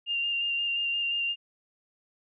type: tone with vibrato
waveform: sine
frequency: 2794 Hz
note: F7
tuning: in tune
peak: -26 dBFS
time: 0.06-1.36 s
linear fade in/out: 50 ms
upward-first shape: square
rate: 5.7 Hz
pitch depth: 13 cents each way
effects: none